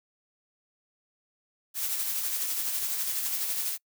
blue noise with tremolo, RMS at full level -29 dBFS, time 1.74-3.78 s, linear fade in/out 50 ms, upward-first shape sine, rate 12 Hz, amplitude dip 35%, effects noise-tail reverb RT60 0.1 s tail -26 dB re dry

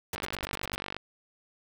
pink noise bursts, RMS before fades -34 dBFS, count 7, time 0.13-0.752 s, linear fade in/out 2 ms, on 22 ms, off 78 ms
click train, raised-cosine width 0.3 ms, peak -18 dBFS, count 40, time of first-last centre 0.16-0.966 s, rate 48.4 Hz
effects none

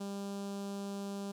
sawtooth tone with notch filter, 199.2 Hz, G3, 28 cents sharp, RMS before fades -40 dBFS, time 0-1.32 s, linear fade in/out 10 ms, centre 2000 Hz, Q 0.82, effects low-pass 11000 Hz 12 dB/octave + 11-bit

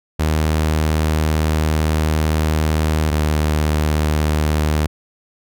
sawtooth tone pair in turn, 77.78 / 76.4 Hz, D#2 / D#2, 0 / -31 cents, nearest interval unison, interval 31 cents, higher first, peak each -11 dBFS, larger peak neither, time 0.19-3.11 / 3.11-4.87 s, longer first, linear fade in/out 10 ms, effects none

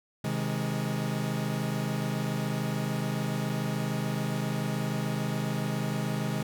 40% pulse chord, Ab major, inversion first, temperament equal with one note detuned, 130.81 / 157.74 / 207.7 Hz, C3 / Eb3 / Ab3, 0 / +24 / 0 cents, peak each -32 dBFS, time 0.24-6.43 s, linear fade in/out 5 ms, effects none

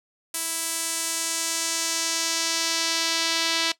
sawtooth tone with band-pass filter sweep, 329.3 Hz, E4, 2 cents flat, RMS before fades -26 dBFS, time 0.34-3.72 s, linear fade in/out 5 ms, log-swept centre 10000 to 4100 Hz, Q 1.5, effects noise-tail reverb RT60 0.1 s tail -17 dB re dry

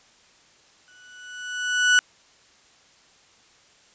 35% pulse tone with exponential growth, 1480 Hz, F#6, in tune, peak -11 dBFS, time 0.88-1.99 s, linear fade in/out 0 ms, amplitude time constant 240 ms, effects white hiss -56 dBFS RMS until 3.94 s + resampled to 16000 Hz

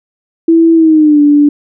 sine tone with pitch glide, 329.6 to 291.9 Hz, E4 to D4, 0 to -10 cents, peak -3 dBFS, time 0.48-1.49 s, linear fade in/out 5 ms, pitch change -210 cents, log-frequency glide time 0.74-1.21 s, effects none

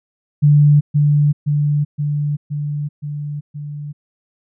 sine tone with echo, 146.83 Hz, D3, in tune, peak -7 dBFS, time 0.42-0.81 s, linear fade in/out 20 ms, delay 520 ms, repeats 6, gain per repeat -3 dB, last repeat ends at 3.93 s, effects none

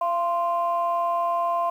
sine tone pair together, 685.4 / 1044 Hz, F5 / C6, -33 / -4 cents, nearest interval perfect fifth, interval 729 cents, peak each -23 dBFS, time 0.01-1.7 s, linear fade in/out 5 ms, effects tanh soft clip ceiling -15 dBFS + 9-bit

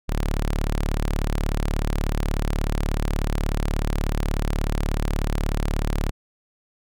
sawtooth tone, 36.5 Hz, D1, 10 cents flat, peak -17 dBFS, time 0.08-6.11 s, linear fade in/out 20 ms, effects none

